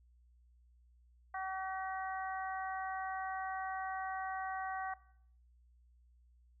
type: harmonic tone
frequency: 380 Hz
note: F#4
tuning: 46 cents sharp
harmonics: 2 / 3 / 4 / 5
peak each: -40 / -44 / -46 / -48 dBFS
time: 1.34-4.94 s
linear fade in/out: 5 ms
effects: noise-tail reverb RT60 0.6 s tail -18 dB re dry + added 60 Hz sine -63 dBFS peak until 6.6 s